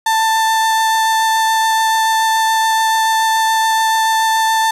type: tone with vibrato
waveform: 35% pulse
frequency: 888 Hz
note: A5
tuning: 16 cents sharp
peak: -10 dBFS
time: 0.06-4.71 s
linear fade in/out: 5 ms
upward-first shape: triangle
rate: 7 Hz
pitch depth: 9 cents each way
effects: low-pass 12000 Hz 12 dB/octave + 8-bit